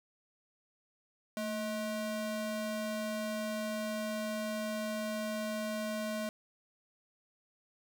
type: ring-modulated tone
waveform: square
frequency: 427.2 Hz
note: G#4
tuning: 49 cents sharp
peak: -32 dBFS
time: 1.37-6.29 s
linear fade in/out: 0 ms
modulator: 206 Hz
effects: none